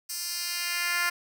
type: tone with high-pass filter sweep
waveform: 10% pulse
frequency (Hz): 349.2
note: F4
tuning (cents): 0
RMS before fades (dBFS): -30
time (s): 0.09-1.1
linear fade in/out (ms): 10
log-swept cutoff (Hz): 6700 to 1500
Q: 1.2
effects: none